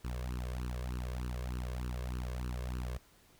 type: tone with flanger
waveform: sawtooth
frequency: 61.74 Hz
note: B1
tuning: in tune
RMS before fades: -38 dBFS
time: 0.04-2.98 s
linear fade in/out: 10 ms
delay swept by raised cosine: 0.69 to 1.89 ms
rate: 3.3 Hz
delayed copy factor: +0.95
effects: pink hiss -64 dBFS RMS until 3.39 s